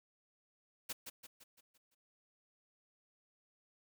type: noise with echo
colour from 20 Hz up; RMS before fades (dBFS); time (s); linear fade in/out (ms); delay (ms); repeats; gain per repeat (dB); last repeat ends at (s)
white; -41; 0.89-0.93; 10; 170; 6; -6; 1.95
effects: none